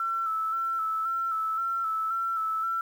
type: tone with vibrato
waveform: sine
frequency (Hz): 1330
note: E6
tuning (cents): +15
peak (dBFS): -26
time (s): 0-2.81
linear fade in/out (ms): 2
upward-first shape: square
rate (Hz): 1.9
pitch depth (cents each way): 26
effects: 9-bit